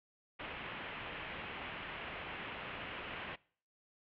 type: low-pass noise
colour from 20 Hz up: white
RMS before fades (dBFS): -45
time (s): 0.39-3.36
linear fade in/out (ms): 10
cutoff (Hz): 3000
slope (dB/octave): 48
effects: noise-tail reverb RT60 0.5 s tail -23 dB re dry